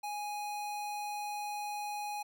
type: tone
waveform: square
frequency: 830 Hz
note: G#5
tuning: 1 cent flat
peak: -37 dBFS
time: 0.03-2.23 s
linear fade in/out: 10 ms
effects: none